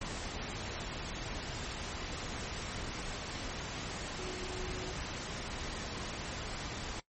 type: tone in noise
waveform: sine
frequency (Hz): 367.6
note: F#4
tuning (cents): -11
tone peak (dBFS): -42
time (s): 4.19-4.92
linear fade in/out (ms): 5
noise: pink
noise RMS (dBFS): -40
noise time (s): 0.01-7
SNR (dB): -5
effects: noise-tail reverb RT60 0.1 s tail -18 dB re dry + MP3 32 kbps